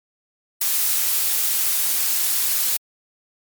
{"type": "noise", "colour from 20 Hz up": "blue", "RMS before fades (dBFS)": -20, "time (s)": [0.61, 2.77], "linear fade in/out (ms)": 5, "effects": ["MP3 96 kbps"]}